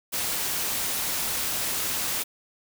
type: noise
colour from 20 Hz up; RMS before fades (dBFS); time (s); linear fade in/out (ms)
white; -28; 0.12-2.24; 20
effects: none